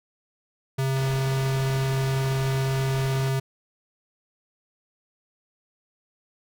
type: tone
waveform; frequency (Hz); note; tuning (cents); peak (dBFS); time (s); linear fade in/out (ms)
square; 133.8; C3; +39; -23; 0.78-3.4; 10
type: low-pass noise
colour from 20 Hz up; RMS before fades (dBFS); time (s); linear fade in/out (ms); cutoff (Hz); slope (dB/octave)
pink; -38; 0.96-3.29; 0; 6100; 24
effects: none